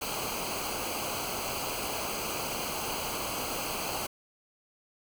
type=noise with comb filter; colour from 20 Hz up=pink; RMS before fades=-34 dBFS; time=0.01-4.07 s; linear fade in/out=10 ms; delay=0.55 ms; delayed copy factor=-0.75; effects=none